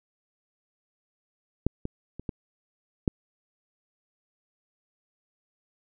clicks, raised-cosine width 3 ms, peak -9 / -18 / -25 / -18 / -9 dBFS, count 5, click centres 1.666 / 1.854 / 2.196 / 2.292 / 3.078 s, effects none

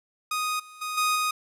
sawtooth tone with level steps, 1244.5 Hz, D#6, in tune, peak -22 / -41 / -26 / -18 / -20 dBFS, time 0.31-1.31 s, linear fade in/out 5 ms, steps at 0.59 / 0.81 / 0.97 / 1.15 s, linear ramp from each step 10 ms, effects resampled to 32000 Hz + 10-bit

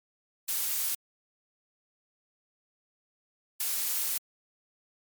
blue noise bursts at uneven times, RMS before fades -30 dBFS, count 2, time 0.48-0.95 / 3.6-4.18 s, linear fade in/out 5 ms, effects MP3 96 kbps

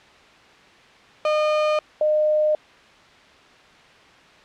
35% pulse / sine tone pair in turn, 610 / 610 Hz, D#5 / D#5, -34 / -34 cents, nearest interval unison, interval 0 cents, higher neither, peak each -16 dBFS, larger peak neither, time 1.25-1.79 / 2.01-2.55 s, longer neither, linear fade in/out 2 ms, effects white hiss -49 dBFS RMS until 4.44 s + low-pass 3000 Hz 12 dB/octave

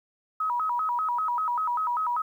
sine tone with vibrato, 1108.7 Hz, C#6, in tune, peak -24 dBFS, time 0.4-2.22 s, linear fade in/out 5 ms, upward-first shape square, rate 5.1 Hz, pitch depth 240 cents each way, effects 10-bit

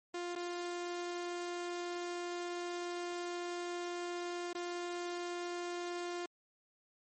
sawtooth tone with dropouts, 350.5 Hz, F4, 6 cents sharp, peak -34 dBFS, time 0.14-6.26 s, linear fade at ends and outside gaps 5 ms, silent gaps 0.354-0.359 / 4.531-4.549 s, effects MP3 32 kbps

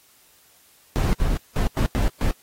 brown noise bursts at uneven times, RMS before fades -20 dBFS, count 6, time 0.96-1.13 / 1.2-1.37 / 1.56-1.67 / 1.77-1.86 / 1.95-2.08 / 2.21-2.31 s, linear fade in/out 0 ms, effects white hiss -56 dBFS RMS until 2.42 s + AAC 48 kbps

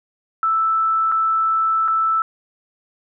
sine tone with dropouts, 1319 Hz, E6, 1 cent sharp, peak -15 dBFS, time 0.43-2.22 s, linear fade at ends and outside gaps 1 ms, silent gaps 1.117-1.121 / 1.878-1.882 s, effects none

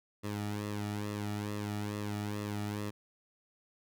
sawtooth tone with flanger, 103.83 Hz, G#2, in tune, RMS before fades -37 dBFS, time 0.23-2.91 s, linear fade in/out 20 ms, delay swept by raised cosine 1.3 to 1.94 ms, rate 2.3 Hz, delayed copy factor -0.7, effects none

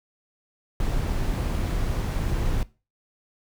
brown noise, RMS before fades -25 dBFS, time 0.8-2.63 s, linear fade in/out 2 ms, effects noise-tail reverb RT60 0.3 s tail -20 dB re dry

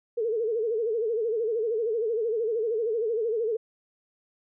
sine tone with vibrato, 450 Hz, A4, 39 cents sharp, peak -24 dBFS, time 0.17-3.57 s, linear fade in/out 10 ms, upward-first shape sine, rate 13 Hz, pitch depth 110 cents each way, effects none

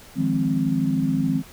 sine chord, F minor seventh, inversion third, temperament equal, 155.56 / 174.61 / 207.7 / 261.6 Hz, Eb3 / F3 / Ab3 / C4, 0 / 0 / 0 / 0 cents, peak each -25 / -26 / -27 / -22 dBFS, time 0.15-1.43 s, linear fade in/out 50 ms, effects pink hiss -46 dBFS RMS until 1.52 s

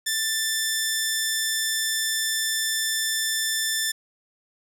10% pulse tone, 1770 Hz, A6, 10 cents sharp, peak -14 dBFS, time 0.06-3.92 s, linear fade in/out 10 ms, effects none

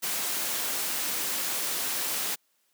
white noise, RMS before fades -30 dBFS, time 0.02-2.36 s, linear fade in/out 20 ms, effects white hiss -71 dBFS RMS until 2.73 s + high-pass 200 Hz 12 dB/octave

